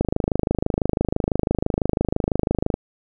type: click train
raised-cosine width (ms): 2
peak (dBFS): -5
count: 72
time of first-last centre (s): 0.01-2.741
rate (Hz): 26
effects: none